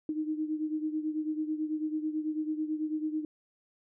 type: beating tone pair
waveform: sine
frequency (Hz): 307.5 / 316.6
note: D#4 / D#4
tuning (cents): -20 / +30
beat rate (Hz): 9.1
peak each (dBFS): -31 / -36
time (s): 0.09-3.25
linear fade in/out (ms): 2
effects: none